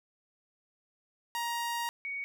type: tone pair in turn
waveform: sawtooth / sine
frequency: 941 / 2238 Hz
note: A#5 / C#7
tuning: +16 / +16 cents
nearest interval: octave + minor third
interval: 1500 cents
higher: second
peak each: -28 / -34 dBFS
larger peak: first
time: 1.35-1.89 / 2.05-2.24 s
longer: first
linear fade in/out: 0 ms
effects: none